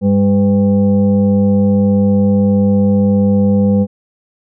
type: tone with frequency modulation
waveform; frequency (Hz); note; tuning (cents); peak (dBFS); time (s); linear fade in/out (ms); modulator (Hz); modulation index
sine; 200.8; G3; +42; -8; 0.01-3.87; 50; 300; 0.72
effects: none